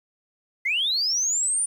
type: linear sweep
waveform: sine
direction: up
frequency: 1998 to 9397 Hz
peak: -20 dBFS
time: 0.65-1.66 s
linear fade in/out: 10 ms
effects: tanh soft clip ceiling -16 dBFS + 9-bit